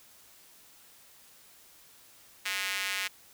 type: tone with high-pass filter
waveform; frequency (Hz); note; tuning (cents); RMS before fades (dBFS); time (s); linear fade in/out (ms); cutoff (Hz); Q
square; 97.1; G2; -16; -33; 2.45-3.08; 10; 2100; 1.8
effects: white hiss -57 dBFS RMS until 3.33 s